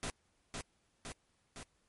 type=noise with echo; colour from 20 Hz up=pink; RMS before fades=-39 dBFS; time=0.03-0.1 s; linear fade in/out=0 ms; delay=510 ms; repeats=3; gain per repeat=-3 dB; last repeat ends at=1.63 s; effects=pink hiss -75 dBFS RMS until 1.88 s + MP3 48 kbps